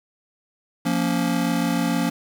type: chord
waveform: square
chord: Bb minor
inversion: second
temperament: just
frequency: 174.81 / 233.1 / 279.7 Hz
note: F3 / Bb3 / Db4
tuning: +2 / 0 / +16 cents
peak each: -25 dBFS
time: 0.85-2.1 s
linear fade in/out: 10 ms
effects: 7-bit